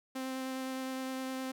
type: tone with vibrato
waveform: sawtooth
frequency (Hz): 261.6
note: C4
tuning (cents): 0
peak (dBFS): -32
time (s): 0.15-1.52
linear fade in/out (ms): 10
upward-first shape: sine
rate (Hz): 9.7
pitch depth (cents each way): 9
effects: none